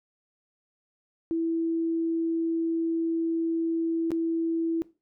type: tone with dropouts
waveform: sine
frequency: 329.6 Hz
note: E4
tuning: in tune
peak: -24 dBFS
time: 1.31-4.82 s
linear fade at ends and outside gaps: 0 ms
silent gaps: 4.106-4.117 s
effects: noise-tail reverb RT60 0.3 s tail -19 dB re dry